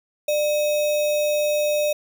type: tone with sample-and-hold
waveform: sine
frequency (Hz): 597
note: D5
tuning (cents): +28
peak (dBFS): -18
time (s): 0.28-1.93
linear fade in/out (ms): 5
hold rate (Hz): 3150
effects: none